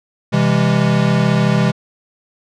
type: chord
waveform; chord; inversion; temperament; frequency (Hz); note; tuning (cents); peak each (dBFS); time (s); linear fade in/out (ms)
square; C augmented; none; equal with one note detuned; 130.81 / 164.81 / 203; C3 / E3 / G#3; 0 / 0 / -39; -17; 0.32-1.72; 20
effects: low-pass 5000 Hz 12 dB/octave